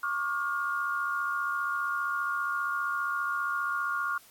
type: tone cluster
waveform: sine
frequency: 1108 / 1183 / 1419 Hz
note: C#6 / D6 / F6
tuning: -1 / +12 / +27 cents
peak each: -33 / -36 / -30 dBFS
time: 0.03-4.18 s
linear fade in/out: 5 ms
effects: white hiss -57 dBFS RMS until 4.3 s + AAC 64 kbps